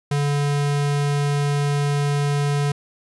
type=tone; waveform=square; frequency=143.9 Hz; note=D3; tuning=35 cents flat; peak=-19 dBFS; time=0.11-2.72 s; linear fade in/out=5 ms; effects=resampled to 24000 Hz + 10-bit